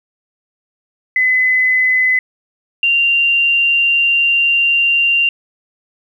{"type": "tone pair in turn", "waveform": "sine", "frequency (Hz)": [2021, 2776], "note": ["B6", "F7"], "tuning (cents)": [39, -11], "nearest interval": "perfect fourth", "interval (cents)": 550, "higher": "second", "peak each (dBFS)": -10, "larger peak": "neither", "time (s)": [[1.16, 2.19], [2.83, 5.29]], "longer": "second", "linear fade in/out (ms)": 2, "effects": ["8-bit"]}